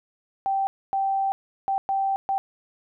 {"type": "tone bursts at uneven times", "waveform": "sine", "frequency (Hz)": 780, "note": "G5", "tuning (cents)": -9, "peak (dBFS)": -21, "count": 5, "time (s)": [[0.46, 0.67], [0.93, 1.32], [1.68, 1.78], [1.89, 2.16], [2.29, 2.38]], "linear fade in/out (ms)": 0, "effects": []}